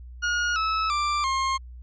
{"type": "tone with pitch steps", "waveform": "40% pulse", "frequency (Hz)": [1435, 1300.8, 1179.1, 1068.8], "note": ["F6", "E6", "D6", "C6"], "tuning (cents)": [47, -23, 7, 36], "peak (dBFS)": -22, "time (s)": [0.22, 1.58], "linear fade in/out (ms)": 20, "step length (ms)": 340, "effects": ["added 61 Hz sine -39 dBFS peak until 1.82 s", "resampled to 16000 Hz"]}